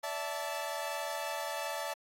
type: chord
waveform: sawtooth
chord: D suspended second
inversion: none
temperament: equal with one note detuned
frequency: 578.2 / 659.3 / 880 Hz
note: D5 / E5 / A5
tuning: -27 / 0 / 0 cents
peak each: -36 / -36 / -35 dBFS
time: 0.03-1.94 s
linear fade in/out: 10 ms
effects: AAC 48 kbps